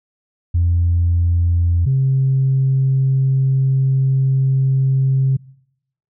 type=tone pair in turn; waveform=sine; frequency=86 / 133.62 Hz; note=F2 / C3; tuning=-26 / +37 cents; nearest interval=minor sixth; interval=763 cents; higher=second; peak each=-11 dBFS; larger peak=neither; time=0.54-1.86 / 1.86-5.37 s; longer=second; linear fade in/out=10 ms; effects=noise-tail reverb RT60 0.8 s tail -24 dB re dry + tanh soft clip ceiling -8 dBFS